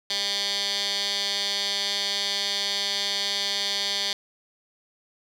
15% pulse tone with band-pass filter, 200.1 Hz, G3, 36 cents sharp, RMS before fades -27 dBFS, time 0.1-4.13 s, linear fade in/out 2 ms, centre 4100 Hz, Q 4.5, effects 8-bit

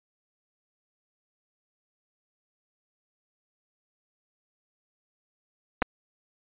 clicks, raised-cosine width 0.5 ms, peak -9 dBFS, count 2, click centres 5.82 / 5.824 s, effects resampled to 8000 Hz

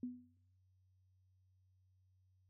sine tone with exponential decay, 247.8 Hz, B3, 6 cents sharp, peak -37 dBFS, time 0.03-0.37 s, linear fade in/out 2 ms, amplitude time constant 73 ms, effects noise-tail reverb RT60 0.7 s tail -24 dB re dry + added 93 Hz sine -70 dBFS peak until 2.49 s

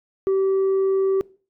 sine tone, 385.7 Hz, G4, 28 cents flat, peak -14 dBFS, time 0.27-1.21 s, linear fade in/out 0 ms, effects noise-tail reverb RT60 0.4 s tail -23 dB re dry + tanh soft clip ceiling -16 dBFS

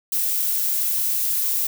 violet noise, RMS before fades -22 dBFS, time 0.12-1.67 s, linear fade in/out 5 ms, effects none

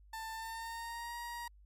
30% pulse tone with pitch glide, 890 to 948.4 Hz, A5 to A#5, +20 to +30 cents, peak -38 dBFS, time 0.13-1.48 s, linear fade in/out 5 ms, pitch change +110 cents, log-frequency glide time 0.32-1.16 s, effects added 50 Hz sine -57 dBFS peak until 1.65 s + MP3 64 kbps

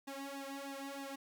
sawtooth tone with flanger, 275.8 Hz, C#4, 9 cents flat, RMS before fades -45 dBFS, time 0.07-1.16 s, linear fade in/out 10 ms, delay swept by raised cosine 1.1 to 2.6 ms, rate 3.2 Hz, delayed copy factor +0.95, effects 12-bit

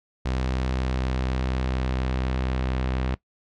sawtooth tone with low-pass filter sweep, 64.2 Hz, C2, 32 cents flat, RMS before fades -26 dBFS, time 0.25-3.15 s, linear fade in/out 10 ms, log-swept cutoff 5000 to 3300 Hz, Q 0.91, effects noise-tail reverb RT60 0.1 s tail -19 dB re dry

